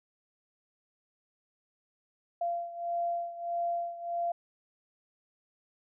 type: beating tone pair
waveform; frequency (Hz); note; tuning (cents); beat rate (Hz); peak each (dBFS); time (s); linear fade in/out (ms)
sine; 688 / 689.6; F5 / F5; -26 / -22; 1.6; -32 / -36; 2.41-4.32; 5
effects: none